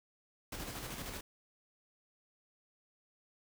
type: noise with tremolo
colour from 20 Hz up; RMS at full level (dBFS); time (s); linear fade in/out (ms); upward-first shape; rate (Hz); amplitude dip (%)
pink; -42; 0.52-1.21; 5; square; 13; 35
effects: none